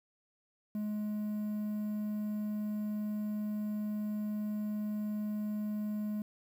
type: tone with quantisation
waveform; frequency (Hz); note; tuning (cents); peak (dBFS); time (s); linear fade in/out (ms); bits
triangle; 210.7; G#3; +25; -31; 0.75-6.22; 2; 10
effects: none